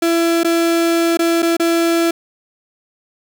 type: tone with dropouts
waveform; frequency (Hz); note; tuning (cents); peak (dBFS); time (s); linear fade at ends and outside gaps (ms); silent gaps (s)
35% pulse; 335; E4; +28; -11; 0.02-2.11; 5; 0.434-0.445 / 1.172-1.191 / 1.422-1.427 / 1.568-1.597
effects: none